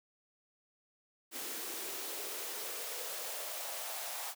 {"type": "noise with high-pass filter sweep", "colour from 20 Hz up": "white", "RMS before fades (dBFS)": -41, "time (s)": [1.31, 4.35], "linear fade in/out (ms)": 50, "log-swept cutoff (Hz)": [310, 730], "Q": 3.2, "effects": []}